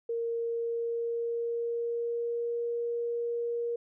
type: tone with pitch glide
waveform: sine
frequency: 464.1 to 471.4 Hz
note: A#4 to A#4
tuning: -8 to +19 cents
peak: -29 dBFS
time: 0.09-3.76 s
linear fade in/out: 5 ms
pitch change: +27 cents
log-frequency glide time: 0.35-2.61 s
effects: none